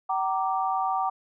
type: chord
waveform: sine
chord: G minor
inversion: none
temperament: equal with one note detuned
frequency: 764.3 / 932.3 / 1174.7 Hz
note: G5 / Bb5 / D6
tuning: -44 / 0 / 0 cents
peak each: -26 / -30 / -29 dBFS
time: 0.09-1.1 s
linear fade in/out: 10 ms
effects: none